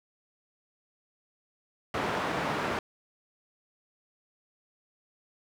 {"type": "band-pass noise", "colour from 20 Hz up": "white", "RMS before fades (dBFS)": -31, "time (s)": [1.94, 2.79], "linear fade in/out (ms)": 2, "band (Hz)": [110, 1300], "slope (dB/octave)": 12, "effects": []}